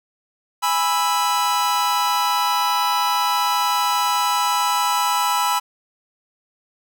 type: chord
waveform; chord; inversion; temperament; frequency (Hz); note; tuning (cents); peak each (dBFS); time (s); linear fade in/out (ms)
45% pulse; E major; first; just; 824.1 / 988.9 / 1318.5; G#5 / B5 / E6; -14 / +2 / 0; -24 / -20 / -23; 0.62-5.6; 20
effects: none